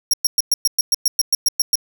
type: tone bursts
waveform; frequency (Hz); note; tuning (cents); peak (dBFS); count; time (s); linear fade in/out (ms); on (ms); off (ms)
sawtooth; 5588; F8; 0; -10; 13; 0.11-1.755; 2; 25; 110
effects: none